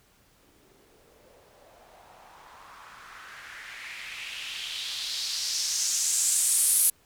violet noise with low-pass filter sweep, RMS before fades -31 dBFS, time 0.4-6.9 s, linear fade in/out 5 ms, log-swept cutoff 300 to 11000 Hz, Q 2.9, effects pink hiss -62 dBFS RMS until 7.05 s

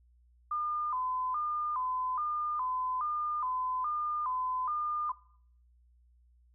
sine tone with vibrato, 1108.7 Hz, C#6, in tune, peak -30 dBFS, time 0.51-5.12 s, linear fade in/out 5 ms, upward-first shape square, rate 1.2 Hz, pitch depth 150 cents each way, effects noise-tail reverb RT60 0.6 s tail -20 dB re dry + added 60 Hz sine -61 dBFS peak until 6.54 s

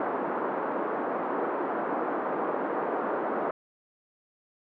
pink band-pass noise, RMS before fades -30 dBFS, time 0-3.51 s, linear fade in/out 2 ms, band 280 to 1300 Hz, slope 24 dB/octave, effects none

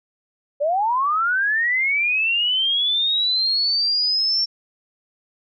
sine linear sweep, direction up, 554.4 to 5470 Hz, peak -17 dBFS, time 0.6-4.46 s, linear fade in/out 20 ms, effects none

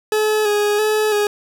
40% pulse tone with vibrato, 421.7 Hz, G#4, 26 cents sharp, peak -14 dBFS, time 0.12-1.27 s, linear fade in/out 2 ms, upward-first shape square, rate 1.5 Hz, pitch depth 28 cents each way, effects none

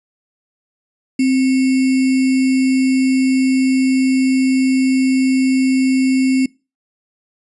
sine tone with sample-and-hold, 261.6 Hz, C4, in tune, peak -11 dBFS, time 1.19-6.46 s, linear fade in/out 5 ms, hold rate 2450 Hz, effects noise-tail reverb RT60 0.3 s tail -24 dB re dry + resampled to 24000 Hz

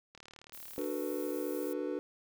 click train, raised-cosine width 0.2 ms, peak -34 dBFS, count 27, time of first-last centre 0.15-0.841 s, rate 37.6 Hz
violet noise, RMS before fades -48 dBFS, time 0.53-1.73 s, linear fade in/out 0 ms
triangle chord, B minor seventh, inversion first, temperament just, 296.3 / 370.4 / 444.5 / 493.9 Hz, D4 / F#4 / A4 / B4, +15 / +2 / +18 / 0 cents, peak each -36 / -37 / -39 / -37 dBFS, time 0.78-1.99 s, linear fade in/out 0 ms
effects none

